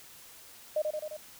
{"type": "tone with echo", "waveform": "sine", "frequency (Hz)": 612, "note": "D#5", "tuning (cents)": -29, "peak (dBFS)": -25, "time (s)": [0.76, 0.82], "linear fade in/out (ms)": 5, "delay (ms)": 87, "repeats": 4, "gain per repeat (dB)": -3, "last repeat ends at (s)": 1.168, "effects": ["white hiss -52 dBFS RMS until 1.39 s"]}